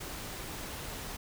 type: noise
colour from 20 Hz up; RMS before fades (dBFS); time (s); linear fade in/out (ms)
pink; -41; 0-1.17; 10
effects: none